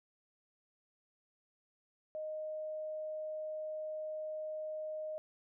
sine tone, 620 Hz, D#5, 6 cents flat, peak -38 dBFS, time 2.15-5.18 s, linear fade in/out 0 ms, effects none

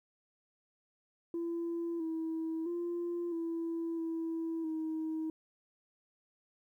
sine tone with pitch steps, 338 / 323.4 / 345.5 / 332.2 / 328 / 317.3 Hz, E4 / E4 / F4 / E4 / E4 / D#4, +43 / -33 / -19 / +13 / -9 / +34 cents, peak -32 dBFS, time 1.34-5.3 s, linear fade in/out 2 ms, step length 660 ms, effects tanh soft clip ceiling -31 dBFS + 12-bit

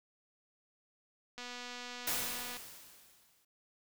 click train, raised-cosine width 0.2 ms, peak -28 dBFS, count 292, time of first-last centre 1.38-2.568 s, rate 245 Hz
white noise with exponential decay, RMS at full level -33 dBFS, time 2.07-3.45 s, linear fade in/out 5 ms, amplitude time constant 300 ms
effects none

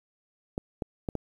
clicks, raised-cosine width 2 ms, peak -17 dBFS, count 4, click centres 0.579 / 0.822 / 1.088 / 1.153 s, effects 9-bit

